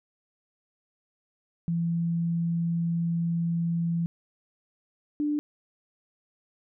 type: tone pair in turn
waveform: sine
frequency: 168.5 / 295.9 Hz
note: E3 / D4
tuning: +38 / +13 cents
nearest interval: minor seventh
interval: 975 cents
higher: second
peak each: -24 dBFS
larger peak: neither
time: 1.68-4.06 / 5.2-5.39 s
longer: first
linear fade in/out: 0 ms
effects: none